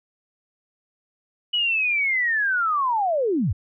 sine linear sweep, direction down, 2960 to 66.6 Hz, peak -19 dBFS, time 1.53-3.53 s, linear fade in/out 10 ms, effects none

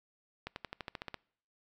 accelerating click train, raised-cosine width 0.3 ms, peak -23 dBFS, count 10, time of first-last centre 0.47-1.143 s, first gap 91 ms, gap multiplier 0.95, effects noise-tail reverb RT60 0.6 s tail -25 dB re dry

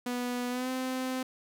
sawtooth tone with pitch glide, 245.8 to 258 Hz, B3 to C4, -8 to -24 cents, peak -27 dBFS, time 0.06-1.23 s, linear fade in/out 5 ms, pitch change +84 cents, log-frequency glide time 0.49-0.7 s, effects none

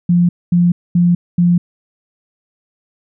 sine tone bursts, 174.61 Hz, F3, in tune, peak -8 dBFS, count 4, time 0.09-1.58 s, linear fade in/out 5 ms, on 200 ms, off 230 ms, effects none

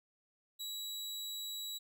sawtooth tone, 3900 Hz, B7, 23 cents flat, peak -37 dBFS, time 0.59-1.79 s, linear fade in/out 20 ms, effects none

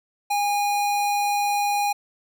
square tone, 818 Hz, G#5, 26 cents flat, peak -21 dBFS, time 0.3-1.93 s, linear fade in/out 10 ms, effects none

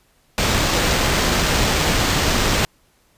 pink noise with sample-and-hold, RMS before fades -18 dBFS, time 0.38-2.65 s, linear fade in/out 0 ms, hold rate 11025 Hz, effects pink hiss -59 dBFS RMS until 3.17 s + resampled to 32000 Hz

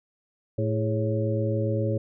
harmonic tone with a mistuned harmonic, 110 Hz, A2, in tune, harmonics 1 / 2 / 3 / 4 / 5, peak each -25 / -33 / -32 / -32 / -30 dBFS, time 0.58-1.98 s, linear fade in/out 5 ms, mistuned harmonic 4, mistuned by -92 cents, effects none

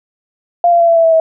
sine tone with pitch steps, 695 / 686.6 / 678.3 / 670.2 / 662.1 / 654.1 / 646.2 Hz, F5 / F5 / E5 / E5 / E5 / E5 / E5, -9 / -30 / +49 / +29 / +7 / -14 / -35 cents, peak -6 dBFS, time 0.64-1.2 s, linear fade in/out 2 ms, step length 80 ms, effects none

